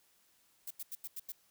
violet noise bursts, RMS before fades -42 dBFS, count 6, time 0.67-1.321 s, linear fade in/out 5 ms, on 36 ms, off 87 ms, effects white hiss -70 dBFS RMS until 1.5 s

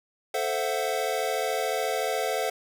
square chord, F# half-diminished seventh, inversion first, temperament equal with one note detuned, 440 / 523.3 / 666.1 / 740 Hz, A4 / C5 / E5 / F#5, 0 / 0 / +18 / 0 cents, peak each -32 dBFS, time 0.34-2.5 s, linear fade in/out 5 ms, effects none

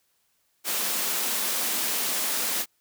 white high-pass noise, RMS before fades -27 dBFS, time 0.64-2.66 s, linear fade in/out 50 ms, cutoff 180 Hz, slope 96 dB/octave, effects white hiss -70 dBFS RMS until 2.8 s

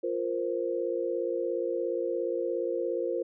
sine chord, F suspended fourth, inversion none, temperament equal, 349.2 / 466.2 / 523.3 Hz, F4 / Bb4 / C5, 0 / 0 / 0 cents, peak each -32 dBFS, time 0.03-3.23 s, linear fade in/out 10 ms, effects none

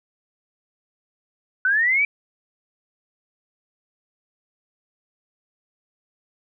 sine linear sweep, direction up, 1480 to 2349 Hz, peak -16 dBFS, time 1.65-2.05 s, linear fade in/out 2 ms, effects none

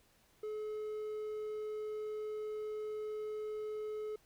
triangle tone, 427.6 Hz, A4, 49 cents flat, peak -36 dBFS, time 0.43-4.16 s, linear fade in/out 5 ms, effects pink hiss -69 dBFS RMS until 4.25 s

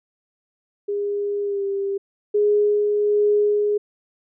sine tone with pitch glide, 407.3 to 395.7 Hz, G#4 to G4, -34 to +16 cents, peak -21 dBFS, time 0.88-1.98 s, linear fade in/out 10 ms, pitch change -50 cents, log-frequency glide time 1.43-1.64 s
sine tone with tremolo, 415.3 Hz, G#4, in tune, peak -14 dBFS, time 2.34-3.78 s, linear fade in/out 10 ms, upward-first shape sine, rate 1.3 Hz, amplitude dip 30%
effects none

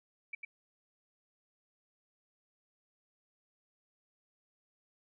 sine tone with echo, 2315 Hz, D7, 25 cents flat, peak -37 dBFS, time 0.33-0.35 s, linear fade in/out 5 ms, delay 100 ms, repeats 1, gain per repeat -3 dB, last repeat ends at 0.45 s, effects none

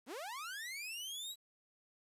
sawtooth linear sweep, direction up, 194.6 to 3953 Hz, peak -39 dBFS, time 0.06-1.36 s, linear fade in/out 50 ms, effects resampled to 32000 Hz + 11-bit

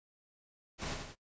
pink noise with echo, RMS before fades -39 dBFS, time 0.78-0.98 s, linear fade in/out 50 ms, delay 88 ms, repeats 2, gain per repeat -5 dB, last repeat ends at 1.156 s, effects noise-tail reverb RT60 0.1 s tail -20 dB re dry + resampled to 16000 Hz

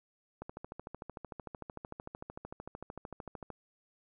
click train, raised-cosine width 1 ms, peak -28 dBFS, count 42, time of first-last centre 0.42-3.503 s, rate 13.3 Hz, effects none

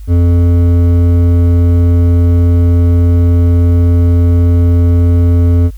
triangle tone with hard clipping, 86.5 Hz, F2, 16 cents flat, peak -7 dBFS, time 0.07-5.71 s, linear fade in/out 50 ms, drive 14 dB, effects added 50 Hz sine -24 dBFS peak until 5.77 s + white hiss -49 dBFS RMS until 5.77 s

